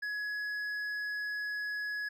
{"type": "tone with hard clipping", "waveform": "sine", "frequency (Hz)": 1683, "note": "G#6", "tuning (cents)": 23, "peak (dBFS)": -35, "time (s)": [0.02, 2.09], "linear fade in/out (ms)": 10, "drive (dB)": 5, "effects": []}